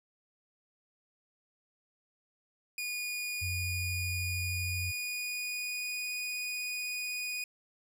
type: tone with pitch glide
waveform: sawtooth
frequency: 2450 to 2471 Hz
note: D#7 to D#7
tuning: -27 to -13 cents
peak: -31 dBFS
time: 2.78-7.44 s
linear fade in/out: 2 ms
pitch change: +14 cents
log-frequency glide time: 4.45-6.06 s
type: tone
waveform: sine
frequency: 91.3 Hz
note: F#2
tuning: 23 cents flat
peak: -34 dBFS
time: 3.41-4.92 s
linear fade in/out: 20 ms
effects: none